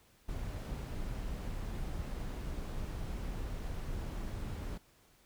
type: noise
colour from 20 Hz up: brown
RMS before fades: -39 dBFS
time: 0.28-4.78 s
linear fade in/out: 10 ms
effects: pink hiss -66 dBFS RMS until 5.25 s